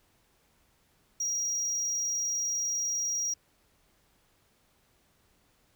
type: tone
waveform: triangle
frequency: 5710 Hz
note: F8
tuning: 37 cents sharp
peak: -27 dBFS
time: 1.2-3.34 s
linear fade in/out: 5 ms
effects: pink hiss -68 dBFS RMS until 5.75 s